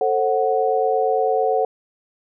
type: chord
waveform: sine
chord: F# diminished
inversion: first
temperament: just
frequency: 444 / 532.8 / 740 Hz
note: A4 / C5 / F#5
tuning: +16 / +31 / 0 cents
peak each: -20 / -22 / -20 dBFS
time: 0.01-1.65 s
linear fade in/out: 2 ms
effects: none